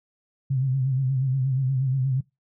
sine tone with vibrato, 132.1 Hz, C3, 17 cents sharp, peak -20 dBFS, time 0.5-2.21 s, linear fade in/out 10 ms, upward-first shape sine, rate 8.4 Hz, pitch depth 67 cents each way, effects noise-tail reverb RT60 0.2 s tail -22 dB re dry

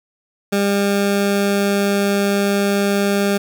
20% pulse tone, 200.5 Hz, G3, 39 cents sharp, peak -10 dBFS, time 0.52-3.38 s, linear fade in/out 10 ms, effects none

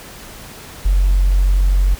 sine tone, 46.25 Hz, F#1, in tune, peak -9 dBFS, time 0.85-1.95 s, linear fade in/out 10 ms, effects tanh soft clip ceiling -6 dBFS + pink hiss -36 dBFS RMS until 1.99 s

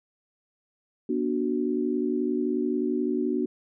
sine chord, B minor, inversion none, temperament equal with one note detuned, 242.3 / 293.7 / 370 Hz, B3 / D4 / F#4, -33 / 0 / 0 cents, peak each -28 dBFS, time 1.09-3.46 s, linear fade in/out 5 ms, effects none

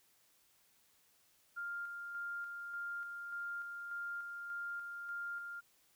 sine tone with tremolo, 1400 Hz, F6, 4 cents sharp, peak -39 dBFS, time 1.56-5.61 s, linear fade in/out 20 ms, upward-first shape square, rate 1.7 Hz, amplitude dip 35%, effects white hiss -71 dBFS RMS until 5.95 s

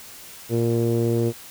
sawtooth tone with low-pass filter, 116.54 Hz, A#2, in tune, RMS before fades -21 dBFS, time 0.49-1.33 s, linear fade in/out 50 ms, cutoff 420 Hz, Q 4.5, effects white hiss -42 dBFS RMS until 1.5 s

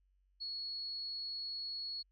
sine tone, 4355 Hz, C#8, 31 cents flat, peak -39 dBFS, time 0.4-2.03 s, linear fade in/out 20 ms, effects added 47 Hz sine -70 dBFS peak until 2.11 s

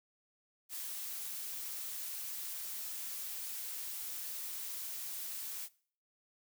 blue noise, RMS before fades -42 dBFS, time 0.69-5.69 s, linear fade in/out 50 ms, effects noise-tail reverb RT60 0.5 s tail -21 dB re dry

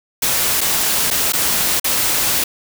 white noise with dropouts, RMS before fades -17 dBFS, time 0.22-2.44 s, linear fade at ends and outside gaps 5 ms, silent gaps 0.608-0.612 / 1.104-1.11 / 1.323-1.333 / 1.798-1.843 s, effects none

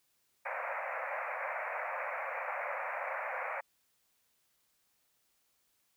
pink band-pass noise, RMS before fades -38 dBFS, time 0.45-3.61 s, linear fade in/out 10 ms, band 520 to 2400 Hz, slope 96 dB/octave, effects white hiss -75 dBFS RMS until 5.96 s

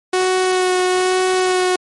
sawtooth tone with vibrato, 368.7 Hz, F#4, 6 cents flat, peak -10 dBFS, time 0.13-1.76 s, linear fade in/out 5 ms, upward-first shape sine, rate 1.1 Hz, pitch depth 13 cents each way, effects MP3 48 kbps

